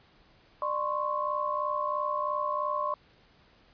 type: tone cluster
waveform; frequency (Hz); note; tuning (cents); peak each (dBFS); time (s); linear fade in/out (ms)
sine; 597 / 1036 / 1099; D5 / C6 / C#6; +28 / -17 / -15; -33 / -32 / -31; 0.62-2.94; 2
effects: pink hiss -61 dBFS RMS until 3.73 s + resampled to 11025 Hz